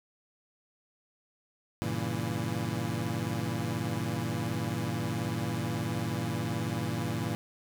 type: chord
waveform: 25% pulse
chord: G diminished seventh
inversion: none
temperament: equal with one note detuned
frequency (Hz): 98 / 116.54 / 140.61 / 164.81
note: G2 / Bb2 / Db3 / Fb3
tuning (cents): 0 / 0 / +25 / 0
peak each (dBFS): -34 / -30 / -35 / -32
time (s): 1.82-7.35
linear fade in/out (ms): 0
effects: none